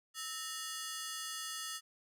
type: ring-modulated tone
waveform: 10% pulse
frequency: 1568 Hz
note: G6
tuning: in tune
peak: -28 dBFS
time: 0.14-1.81 s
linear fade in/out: 50 ms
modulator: 268 Hz
effects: none